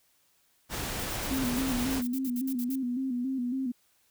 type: noise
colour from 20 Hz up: pink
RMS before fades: -34 dBFS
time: 0.69-2.03 s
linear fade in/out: 50 ms
type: noise bursts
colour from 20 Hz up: violet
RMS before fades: -40 dBFS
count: 16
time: 0.99-2.757 s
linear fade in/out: 5 ms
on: 57 ms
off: 57 ms
type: tone with vibrato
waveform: sine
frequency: 254.7 Hz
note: C4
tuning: 46 cents flat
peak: -28 dBFS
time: 1.3-3.72 s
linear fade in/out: 10 ms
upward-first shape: square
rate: 3.6 Hz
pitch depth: 71 cents each way
effects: white hiss -68 dBFS RMS until 4.1 s